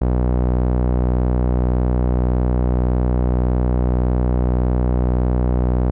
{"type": "tone with low-pass filter", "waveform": "sawtooth", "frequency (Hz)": 61.74, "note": "B1", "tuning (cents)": 0, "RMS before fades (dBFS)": -17, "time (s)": [0.01, 5.91], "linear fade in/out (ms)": 10, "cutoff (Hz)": 760, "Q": 0.8, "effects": []}